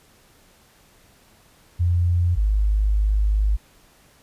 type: tone pair in turn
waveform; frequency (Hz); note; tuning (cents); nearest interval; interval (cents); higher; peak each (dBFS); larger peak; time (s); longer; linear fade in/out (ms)
sine; 87.31 / 51.71; F2 / G#1; 0 / -7; major sixth; 907; first; -16; neither; 1.79-2.36 / 2.36-3.57; second; 20
effects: pink hiss -55 dBFS RMS until 4.22 s + resampled to 32000 Hz